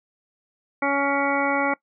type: harmonic tone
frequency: 280 Hz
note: C#4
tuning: 18 cents sharp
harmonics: 1 / 2 / 3 / 4 / 5 / 7 / 8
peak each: -26 / -26 / -26 / -29 / -28 / -30 / -29 dBFS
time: 0.82-1.74 s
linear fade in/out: 5 ms
effects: noise-tail reverb RT60 0.1 s tail -21 dB re dry